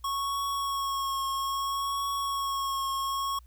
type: tone with vibrato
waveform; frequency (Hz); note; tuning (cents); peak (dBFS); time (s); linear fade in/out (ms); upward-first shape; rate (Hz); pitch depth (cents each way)
square; 1100; C#6; -14; -29; 0.04-3.39; 5; triangle; 0.61; 24
effects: added 60 Hz sine -50 dBFS peak until 3.46 s + white hiss -69 dBFS RMS until 3.46 s